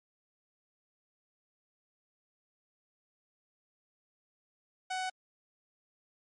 sawtooth tone, 746 Hz, F#5, 14 cents sharp, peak -29 dBFS, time 4.9-5.1 s, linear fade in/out 10 ms, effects low-pass 9000 Hz 12 dB/octave + MP3 48 kbps

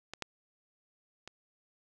clicks, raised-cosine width 0.2 ms, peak -23 / -18 / -27 dBFS, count 3, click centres 0.136 / 0.223 / 1.276 s, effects none

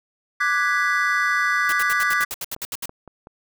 triangle chord, G# half-diminished seventh, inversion second, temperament equal, 1174.7 / 1480 / 1661.2 / 1975.5 Hz, D6 / F#6 / G#6 / B6, 0 / 0 / 0 / 0 cents, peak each -22 dBFS, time 0.4-2.25 s, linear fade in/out 10 ms
white noise bursts, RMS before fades -29 dBFS, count 12, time 1.69-2.857 s, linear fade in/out 2 ms, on 34 ms, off 69 ms
clicks, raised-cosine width 1 ms, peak -27 dBFS, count 5, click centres 2.207 / 2.564 / 2.894 / 3.077 / 3.271 s
effects none

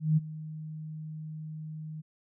sine tone with ADSR envelope, 155.7 Hz, D#3, 2 cents sharp, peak -19 dBFS, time 0-2.02 s, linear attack 170 ms, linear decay 24 ms, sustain -18 dB, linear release 20 ms, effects none

